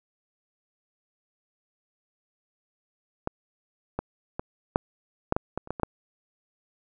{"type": "clicks", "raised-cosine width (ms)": 1, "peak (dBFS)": [-13, -14, -16, -6, -7, -10, -15, -29, -15, -20, -8], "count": 11, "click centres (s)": [3.274, 3.99, 4.395, 4.759, 5.324, 5.365, 5.576, 5.674, 5.706, 5.798, 5.833], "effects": []}